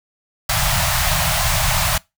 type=band-stop noise; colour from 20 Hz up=pink; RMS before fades=-18 dBFS; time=0.49-1.98 s; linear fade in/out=5 ms; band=170 to 590 Hz; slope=96 dB/octave; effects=noise-tail reverb RT60 0.2 s tail -22 dB re dry